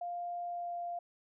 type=tone with pitch glide; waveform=sine; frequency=700 to 696 Hz; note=F5 to F5; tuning=+4 to -6 cents; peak=-36 dBFS; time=0.01-0.99 s; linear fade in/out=5 ms; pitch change=-10 cents; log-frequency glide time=0.45-0.75 s; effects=none